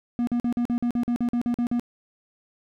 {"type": "tone bursts", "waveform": "triangle", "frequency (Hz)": 240, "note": "B3", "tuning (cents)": -49, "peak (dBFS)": -19, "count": 13, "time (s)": [0.19, 1.796], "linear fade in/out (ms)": 0, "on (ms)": 82, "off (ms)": 45, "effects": []}